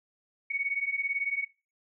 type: beating tone pair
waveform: sine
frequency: 2217 / 2235 Hz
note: C#7 / C#7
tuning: 0 / +14 cents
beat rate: 18 Hz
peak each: -32 / -30 dBFS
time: 0.5-1.45 s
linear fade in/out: 10 ms
effects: noise-tail reverb RT60 0.3 s tail -20 dB re dry